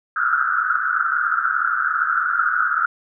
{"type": "band-pass noise", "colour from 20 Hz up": "pink", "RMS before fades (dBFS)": -20, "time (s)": [0.16, 2.86], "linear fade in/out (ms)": 2, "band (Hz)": [1300, 1500], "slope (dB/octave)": 96, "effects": []}